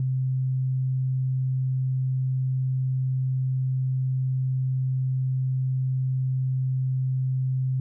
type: tone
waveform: sine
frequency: 130.3 Hz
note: C3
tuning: 7 cents flat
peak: -22 dBFS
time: 0-7.8 s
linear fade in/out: 2 ms
effects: none